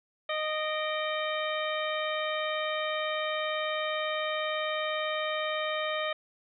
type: harmonic tone with a mistuned harmonic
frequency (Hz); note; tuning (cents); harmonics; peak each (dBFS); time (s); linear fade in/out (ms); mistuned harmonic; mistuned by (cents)
618; D#5; -12; 1 / 2 / 3 / 4 / 5 / 6; -32 / -35 / -37 / -38 / -39 / -40; 0.29-6.13; 5; 4; -87
effects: none